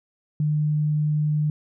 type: tone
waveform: sine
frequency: 150.9 Hz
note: D3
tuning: 47 cents sharp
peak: -19 dBFS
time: 0.4-1.5 s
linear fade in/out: 2 ms
effects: none